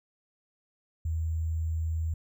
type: tone with sample-and-hold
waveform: sine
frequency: 80.8 Hz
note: E2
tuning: 34 cents flat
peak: -27 dBFS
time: 1.05-2.14 s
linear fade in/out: 5 ms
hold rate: 7350 Hz
effects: none